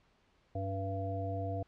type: harmonic tone with a mistuned harmonic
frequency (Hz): 97.3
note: G2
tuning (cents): -12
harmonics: 1 / 3 / 5 / 7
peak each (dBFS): -36 / -43 / -43 / -39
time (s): 0.55-1.63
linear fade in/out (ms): 5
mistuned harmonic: 3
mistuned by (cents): -27
effects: pink hiss -70 dBFS RMS until 1.67 s + low-pass 4000 Hz 12 dB/octave